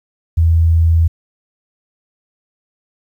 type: tone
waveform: sine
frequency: 82.41 Hz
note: E2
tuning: in tune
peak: -8 dBFS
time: 0.37-1.08 s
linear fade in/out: 10 ms
effects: 8-bit